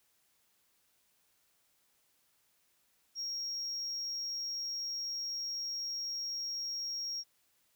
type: tone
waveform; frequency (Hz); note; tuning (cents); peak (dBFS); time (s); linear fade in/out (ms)
sine; 5588; F8; 0; -33; 3.15-7.24; 50
effects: tanh soft clip ceiling -34 dBFS + white hiss -73 dBFS RMS until 7.75 s